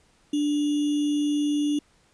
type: tone with sample-and-hold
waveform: sine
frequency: 293.7 Hz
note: D4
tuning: in tune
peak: -21 dBFS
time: 0.33-1.79 s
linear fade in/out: 5 ms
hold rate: 3150 Hz
effects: pink hiss -62 dBFS RMS until 2.13 s + resampled to 22050 Hz